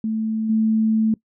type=tone with level steps; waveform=sine; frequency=220 Hz; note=A3; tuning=in tune; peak=-20 / -15 dBFS; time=0.04-1.14 s; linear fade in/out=2 ms; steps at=0.49 s; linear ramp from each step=10 ms; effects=noise-tail reverb RT60 0.1 s tail -22 dB re dry